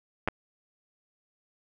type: clicks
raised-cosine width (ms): 0.5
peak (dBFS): -12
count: 2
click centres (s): 0.276 / 0.285
effects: none